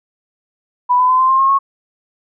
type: tone with pitch steps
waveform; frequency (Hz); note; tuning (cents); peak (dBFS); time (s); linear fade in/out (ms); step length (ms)
sine; 987.8 / 1005.1 / 1022.6 / 1040.5 / 1058.7 / 1077.2 / 1096; B5 / B5 / C6 / C6 / C6 / C#6 / C#6; 0 / +30 / -40 / -10 / +20 / -50 / -20; -9; 0.89-1.59; 20; 100
effects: none